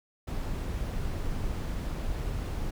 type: noise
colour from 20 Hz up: brown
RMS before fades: -32 dBFS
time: 0.27-2.71 s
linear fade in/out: 10 ms
effects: none